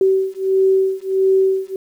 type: beating tone pair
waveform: sine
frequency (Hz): 381.9 / 383.4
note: G4 / G4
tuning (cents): -45 / -38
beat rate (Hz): 1.5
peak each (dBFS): -16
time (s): 0.01-1.76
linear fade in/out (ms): 2
effects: 8-bit